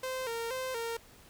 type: tone with vibrato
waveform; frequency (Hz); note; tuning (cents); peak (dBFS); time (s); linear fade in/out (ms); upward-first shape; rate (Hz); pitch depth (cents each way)
sawtooth; 488.9; B4; -18; -30; 0.03-0.97; 5; square; 2.1; 100
effects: pink hiss -57 dBFS RMS until 1.29 s